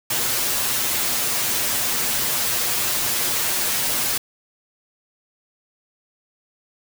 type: noise with comb filter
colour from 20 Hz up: white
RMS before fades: -22 dBFS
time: 0.1-4.18 s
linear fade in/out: 5 ms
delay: 8.4 ms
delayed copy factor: +0.75
effects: none